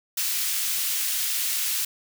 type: high-pass noise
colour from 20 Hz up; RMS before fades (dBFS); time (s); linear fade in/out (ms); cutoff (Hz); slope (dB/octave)
white; -26; 0.17-1.85; 5; 2100; 12
effects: none